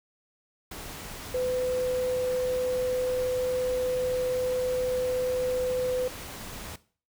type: tone in noise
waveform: sine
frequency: 505 Hz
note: B4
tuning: 39 cents sharp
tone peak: -25 dBFS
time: 1.34-6.08 s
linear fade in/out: 5 ms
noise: pink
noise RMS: -40 dBFS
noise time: 0.71-6.76 s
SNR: +12 dB
effects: noise-tail reverb RT60 0.4 s tail -17 dB re dry